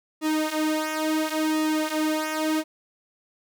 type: tone with flanger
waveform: sawtooth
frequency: 311.1 Hz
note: D#4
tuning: in tune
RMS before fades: -25 dBFS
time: 0.21-2.64 s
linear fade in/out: 50 ms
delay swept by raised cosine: 1.3 to 6.2 ms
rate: 0.72 Hz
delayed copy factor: -0.8
effects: none